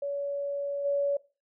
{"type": "tone with level steps", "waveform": "sine", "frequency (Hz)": 566, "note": "C#5", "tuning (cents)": 36, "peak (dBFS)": [-29, -24], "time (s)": [0.02, 1.17], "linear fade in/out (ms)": 5, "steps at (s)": 0.84, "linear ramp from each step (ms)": 20, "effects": ["noise-tail reverb RT60 0.3 s tail -20 dB re dry"]}